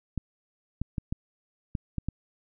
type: clicks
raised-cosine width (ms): 5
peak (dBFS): -17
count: 7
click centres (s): 0.177 / 0.816 / 0.982 / 1.125 / 1.752 / 1.983 / 2.086
effects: none